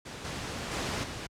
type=noise with level steps; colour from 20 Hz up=pink; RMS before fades=-41 / -36 / -32 / -38 dBFS; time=0.05-1.27 s; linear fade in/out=10 ms; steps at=0.24 / 0.71 / 1.03 s; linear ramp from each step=10 ms; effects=high-pass 60 Hz 12 dB/octave + low-pass 7000 Hz 12 dB/octave